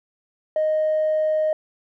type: tone with tanh clipping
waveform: triangle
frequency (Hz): 621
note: D#5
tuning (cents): -3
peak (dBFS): -18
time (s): 0.56-1.53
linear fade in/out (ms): 2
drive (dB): 5
effects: none